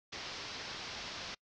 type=low-pass noise; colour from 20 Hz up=white; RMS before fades=-44 dBFS; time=0.12-1.35 s; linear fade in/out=10 ms; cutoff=5600 Hz; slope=48 dB/octave; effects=noise-tail reverb RT60 0.1 s tail -26 dB re dry